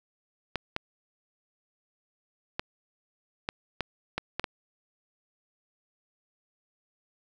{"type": "clicks", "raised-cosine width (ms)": 0.3, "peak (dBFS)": -13, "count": 8, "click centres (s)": [0.557, 0.764, 2.595, 3.489, 3.807, 4.18, 4.396, 4.442], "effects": ["9-bit"]}